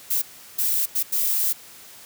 violet noise bursts at uneven times, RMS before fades -22 dBFS, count 4, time 0.1-0.22 / 0.58-0.86 / 0.95-1.03 / 1.12-1.53 s, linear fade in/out 10 ms, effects white hiss -45 dBFS RMS until 2.05 s + high-pass 60 Hz 12 dB/octave

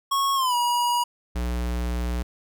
square tone with pitch glide, 1100 to 963.2 Hz, C#6 to B5, -14 to -44 cents, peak -21 dBFS, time 0.11-1.04 s, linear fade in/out 10 ms, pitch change -230 cents, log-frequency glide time 0.35-0.55 s
square tone, 60.3 Hz, B1, 41 cents flat, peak -25 dBFS, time 1.35-2.23 s, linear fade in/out 10 ms
effects none

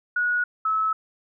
sine tone pair in turn, 1457 / 1298 Hz, F#6 / E6, -27 / -27 cents, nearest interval major second, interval 200 cents, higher first, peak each -20 dBFS, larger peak neither, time 0.16-0.44 / 0.65-0.93 s, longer neither, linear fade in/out 5 ms, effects none

